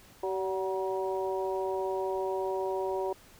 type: harmonic tone with a mistuned harmonic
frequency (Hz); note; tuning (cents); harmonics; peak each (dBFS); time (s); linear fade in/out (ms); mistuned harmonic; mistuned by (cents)
190.6; G3; -48; 2 / 3 / 4 / 5; -31 / -36 / -38 / -37; 0.23-3.13; 5; 4; -34
effects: pink hiss -56 dBFS RMS until 3.39 s